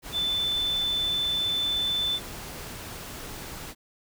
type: tone in noise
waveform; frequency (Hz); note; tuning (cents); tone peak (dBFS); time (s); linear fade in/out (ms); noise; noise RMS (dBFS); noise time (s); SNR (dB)
sine; 3520; A7; 0; -24; 0.12-2.2; 50; pink; -39; 0.02-3.75; +12
effects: none